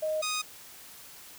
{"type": "tone pair in turn", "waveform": ["sine", "10% pulse"], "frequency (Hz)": [622.3, 1244.6], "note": ["D#5", "D#6"], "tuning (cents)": [0, 0], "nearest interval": "octave", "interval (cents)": 1200, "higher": "second", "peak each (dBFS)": [-27, -21], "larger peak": "second", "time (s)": [[0.02, 0.22], [0.22, 0.42]], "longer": "neither", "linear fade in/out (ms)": 10, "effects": ["white hiss -49 dBFS RMS until 1.38 s"]}